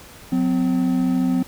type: tone pair together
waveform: triangle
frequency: 181.8 / 256.4 Hz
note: F#3 / C4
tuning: -30 / -35 cents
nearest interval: tritone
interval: 595 cents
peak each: -20 / -16 dBFS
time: 0.32-1.43 s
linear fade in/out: 5 ms
effects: pink hiss -43 dBFS RMS until 1.47 s